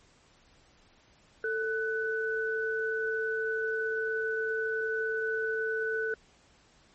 sine tone pair together, 444.1 / 1494.9 Hz, A4 / F#6, +16 / +17 cents, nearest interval octave + major sixth, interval 2101 cents, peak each -31 / -31 dBFS, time 1.44-6.14 s, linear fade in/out 2 ms, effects pink hiss -62 dBFS RMS until 6.94 s + MP3 32 kbps

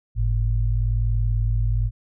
sine tone pair together, 49 / 110 Hz, G1 / A2, 0 / 0 cents, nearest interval octave + major second, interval 1400 cents, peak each -20 / -22 dBFS, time 0.15-1.91 s, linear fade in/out 50 ms, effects none

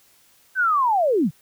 sine linear sweep, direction down, 1568 to 123.47 Hz, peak -16 dBFS, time 0.55-1.31 s, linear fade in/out 50 ms, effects white hiss -57 dBFS RMS until 1.41 s

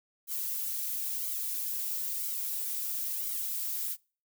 violet noise with flanger, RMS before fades -34 dBFS, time 0.27-3.97 s, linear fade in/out 50 ms, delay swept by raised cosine 1.1 to 4 ms, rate 1 Hz, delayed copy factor -0.9, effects noise-tail reverb RT60 0.4 s tail -26 dB re dry

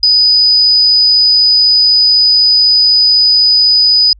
sine tone, 4978 Hz, D#8, in tune, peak -5 dBFS, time 0.03-4.13 s, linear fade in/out 2 ms, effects added 50 Hz sine -37 dBFS peak until 4.19 s

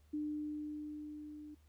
sine tone with level ramp, 300 Hz, D4, 37 cents sharp, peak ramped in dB -35 to -48 dBFS, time 0.13-1.55 s, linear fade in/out 10 ms, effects added 75 Hz sine -63 dBFS peak until 1.68 s + pink hiss -75 dBFS RMS until 1.68 s

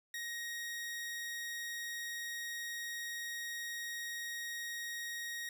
sawtooth tone, 1879 Hz, A#6, 13 cents sharp, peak -36 dBFS, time 0.14-5.49 s, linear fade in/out 2 ms, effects none

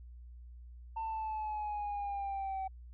sine exponential sweep, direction down, 899 to 762 Hz, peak -33 dBFS, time 0.96-2.68 s, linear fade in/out 10 ms, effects tanh soft clip ceiling -33 dBFS + added 60 Hz sine -48 dBFS peak until 2.93 s

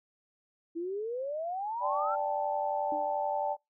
sine exponential sweep, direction up, 325.1 to 1396.9 Hz, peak -32 dBFS, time 0.75-2.16 s, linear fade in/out 20 ms
sine chord, D suspended fourth, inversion none, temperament equal with one note detuned, 587.3 / 784 / 875.4 Hz, D5 / G5 / A5, 0 / 0 / -9 cents, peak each -33 dBFS, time 1.8-3.57 s, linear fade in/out 50 ms
sine tone with exponential decay, 301.4 Hz, D4, 45 cents sharp, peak -35 dBFS, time 2.92-3.23 s, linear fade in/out 1 ms, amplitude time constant 67 ms
effects noise-tail reverb RT60 0.2 s tail -26 dB re dry

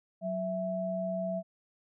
sine tone pair together, 185.21 / 660 Hz, F#3 / E5, +2 / +2 cents, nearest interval octave + minor seventh, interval 2200 cents, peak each -35 / -32 dBFS, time 0.21-1.43 s, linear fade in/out 50 ms, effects none

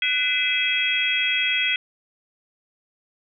sine tone cluster, 1491 / 2028 / 2364 / 2579 / 3287 Hz, F#6 / B6 / D7 / E7 / G#7, +13 / +45 / +11 / -39 / -19 cents, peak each -30 / -25 / -31 / -24 / -24 dBFS, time 0.02-1.76 s, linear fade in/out 2 ms, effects none

